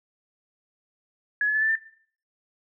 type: tone with pitch steps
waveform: sine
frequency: 1686 / 1710.5 / 1735.4 / 1760.6 / 1786.3 Hz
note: G#6 / A6 / A6 / A6 / A6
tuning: +26 / -49 / -24 / +1 / +26 cents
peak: -20 dBFS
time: 1.41-1.755 s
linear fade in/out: 2 ms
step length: 69 ms
effects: noise-tail reverb RT60 0.5 s tail -18 dB re dry